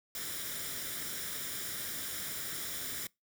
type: noise with comb filter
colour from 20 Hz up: white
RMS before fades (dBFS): -39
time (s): 0.15-3.07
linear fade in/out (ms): 2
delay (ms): 0.56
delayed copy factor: +0.6
effects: noise-tail reverb RT60 0.2 s tail -24 dB re dry + high-pass 60 Hz 12 dB/octave